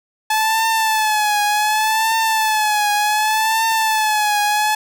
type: tone with vibrato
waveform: sawtooth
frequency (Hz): 863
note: A5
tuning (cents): -34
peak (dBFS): -11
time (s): 0.3-4.75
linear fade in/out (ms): 5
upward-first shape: triangle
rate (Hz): 0.67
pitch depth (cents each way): 75
effects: none